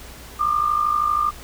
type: tone with amplitude modulation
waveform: sine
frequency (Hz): 1200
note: D6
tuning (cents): +37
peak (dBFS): -14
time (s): 0.39-1.31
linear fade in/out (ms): 20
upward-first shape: sine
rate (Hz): 52.7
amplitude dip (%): 70
effects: added 60 Hz sine -41 dBFS peak until 1.43 s + pink hiss -41 dBFS RMS until 1.43 s